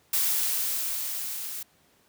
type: noise with level ramp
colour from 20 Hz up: blue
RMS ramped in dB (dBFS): -24 to -36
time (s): 0.13-1.63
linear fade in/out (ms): 5
effects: pink hiss -63 dBFS RMS until 2.08 s + high-pass 100 Hz 12 dB/octave